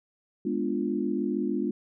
sine chord, G# diminished seventh, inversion none, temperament equal, 207.7 / 246.9 / 293.7 / 349.2 Hz, G#3 / B3 / D4 / F4, 0 / 0 / 0 / 0 cents, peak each -31 dBFS, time 0.45-1.71 s, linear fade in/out 5 ms, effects none

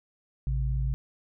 sine tone pair together, 55.55 / 132 Hz, A1 / C3, +17 / +16 cents, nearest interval octave + minor third, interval 1499 cents, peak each -26 / -30 dBFS, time 0.47-0.94 s, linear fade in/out 0 ms, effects none

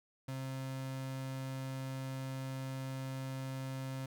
35% pulse tone, 132.7 Hz, C3, 25 cents sharp, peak -37 dBFS, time 0.28-4.06 s, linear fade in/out 5 ms, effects none

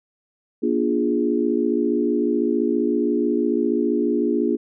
sine chord, Bb dominant seventh, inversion none, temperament equal with one note detuned, 239.2 / 293.7 / 349.2 / 415.3 Hz, Bb3 / D4 / F4 / Ab4, +45 / 0 / 0 / 0 cents, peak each -23 / -23 / -23 / -24 dBFS, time 0.62-4.57 s, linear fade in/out 20 ms, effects none

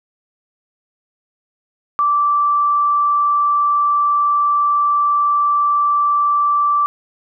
sine tone, 1167 Hz, D6, 11 cents flat, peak -12 dBFS, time 1.99-6.86 s, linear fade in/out 0 ms, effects none

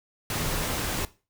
sine tone in noise, 153.8 Hz, D#3, 20 cents flat, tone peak -35 dBFS, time 0.35-0.66 s, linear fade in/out 2 ms, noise pink, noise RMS -29 dBFS, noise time 0.3-1.05 s, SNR -9 dB, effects noise-tail reverb RT60 0.3 s tail -17 dB re dry

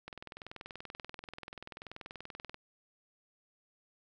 click train, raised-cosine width 0.3 ms, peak -28 dBFS, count 52, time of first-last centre 0.08-2.544 s, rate 20.7 Hz, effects none

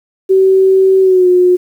sine tone with pitch glide, 381.5 to 360.9 Hz, G4 to F#4, -47 to -43 cents, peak -5 dBFS, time 0.29-1.57 s, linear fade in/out 20 ms, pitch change -96 cents, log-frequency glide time 1.01-1.28 s, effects 7-bit

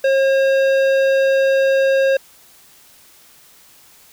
sine tone with tanh clipping, 539 Hz, C#5, 49 cents flat, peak -14 dBFS, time 0.04-2.17 s, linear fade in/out 5 ms, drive 14 dB, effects white hiss -48 dBFS RMS until 4.12 s

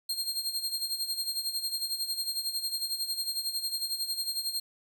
sawtooth tone with tremolo, 4213 Hz, C8, 11 cents sharp, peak -25 dBFS, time 0.09-4.6 s, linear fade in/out 5 ms, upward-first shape sine, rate 11 Hz, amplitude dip 70%, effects 10-bit

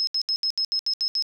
sine tone bursts, 5170 Hz, E8, 34 cents flat, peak -21 dBFS, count 9, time 0-1.224 s, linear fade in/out 0 ms, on 72 ms, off 72 ms, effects none

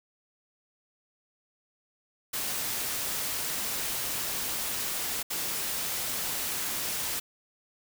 white noise bursts at uneven times, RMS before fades -32 dBFS, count 2, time 2.33-5.23 / 5.3-7.2 s, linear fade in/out 10 ms, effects none

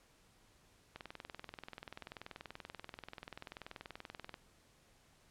click train, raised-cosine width 0.3 ms, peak -30 dBFS, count 71, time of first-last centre 0.96-4.342 s, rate 20.7 Hz, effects pink hiss -68 dBFS RMS until 5.3 s + low-pass 11000 Hz 12 dB/octave

